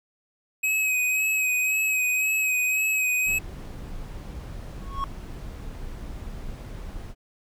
square tone with vibrato, 2536 Hz, D#7, 32 cents sharp, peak -22 dBFS, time 0.63-3.39 s, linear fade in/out 10 ms, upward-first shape sine, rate 1.9 Hz, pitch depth 30 cents each way
brown noise, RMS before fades -36 dBFS, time 3.25-7.15 s, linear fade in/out 50 ms
triangle tone with exponential growth, 1100 Hz, C#6, 14 cents flat, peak -21 dBFS, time 4.78-5.04 s, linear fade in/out 0 ms, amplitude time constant 56 ms
effects none

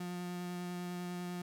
35% pulse tone with vibrato, 177.6 Hz, F3, 29 cents sharp, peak -37 dBFS, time 0-1.42 s, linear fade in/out 5 ms, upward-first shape triangle, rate 10 Hz, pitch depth 11 cents each way, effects none

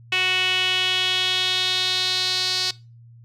sawtooth tone with band-pass filter sweep, 370 Hz, F#4, in tune, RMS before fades -22 dBFS, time 0.12-2.71 s, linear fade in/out 5 ms, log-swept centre 2700 to 4500 Hz, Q 4.4, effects noise-tail reverb RT60 0.3 s tail -22 dB re dry + added 117 Hz sine -44 dBFS peak until 3.24 s

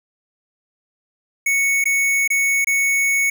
square tone with dropouts, 2217 Hz, C#7, in tune, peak -16 dBFS, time 1.46-3.3 s, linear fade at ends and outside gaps 5 ms, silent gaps 1.841-1.855 / 2.277-2.302 / 2.646-2.67 s, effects none

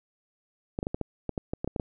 clicks, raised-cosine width 2 ms, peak -16 dBFS, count 12, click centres 0.789 / 0.829 / 0.869 / 0.945 / 1.013 / 1.293 / 1.378 / 1.535 / 1.645 / 1.676 / 1.762 / 1.798 s, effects none

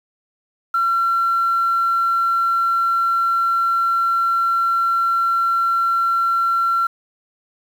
sine tone, 1360 Hz, F6, 46 cents flat, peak -14 dBFS, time 0.74-6.87 s, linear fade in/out 5 ms, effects tanh soft clip ceiling -10 dBFS + 7-bit

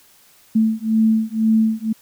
sine beating tone pair, 220 / 222 Hz, A3 / A3, 0 / +16 cents, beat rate 2 Hz, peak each -17 dBFS, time 0.55-1.93 s, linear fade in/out 10 ms, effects white hiss -52 dBFS RMS until 2.01 s

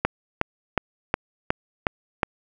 click train, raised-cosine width 0.5 ms, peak -4 dBFS, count 7, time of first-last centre 0.05-2.232 s, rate 2.75 Hz, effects none

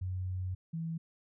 sine tone pair in turn, 92.3 / 164 Hz, F#2 / E3, -4 / -9 cents, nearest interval minor seventh, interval 995 cents, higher second, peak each -33 / -34 dBFS, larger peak first, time 0.01-0.55 / 0.73-0.98 s, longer first, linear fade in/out 10 ms, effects none

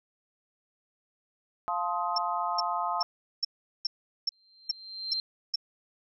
sine chord, F dominant seventh, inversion none, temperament just, 698.5 / 873.1 / 1047.7 / 1257.2 Hz, F5 / A5 / C6 / Eb6, 0 / -14 / +2 / +18 cents, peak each -33 dBFS, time 1.68-3.03 s, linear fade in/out 0 ms
sine tone bursts, 5400 Hz, E8, 41 cents sharp, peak -24 dBFS, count 9, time 2.16-5.558 s, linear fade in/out 5 ms, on 22 ms, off 400 ms
sine tone with exponential growth, 4149 Hz, C8, 15 cents flat, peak -27 dBFS, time 4.32-5.2 s, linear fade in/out 1 ms, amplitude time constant 190 ms
effects none

